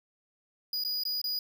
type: tone with dropouts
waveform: square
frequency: 4917 Hz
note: D#8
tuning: 21 cents flat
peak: -30 dBFS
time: 0.73-1.39 s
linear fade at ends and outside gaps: 2 ms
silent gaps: 0.838-0.848 / 1.036-1.052 / 1.216-1.241 s
effects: none